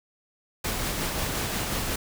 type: noise with tremolo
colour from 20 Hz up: pink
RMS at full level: -28 dBFS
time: 0.64-1.96 s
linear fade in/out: 5 ms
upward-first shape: sine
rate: 5.6 Hz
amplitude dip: 25%
effects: none